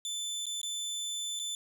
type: tone with dropouts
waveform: 25% pulse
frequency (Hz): 3520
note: A7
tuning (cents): 0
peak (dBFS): -30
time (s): 0.05-1.55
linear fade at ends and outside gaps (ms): 1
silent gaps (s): 0.457-0.466 / 0.615-0.631 / 1.392-1.397
effects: none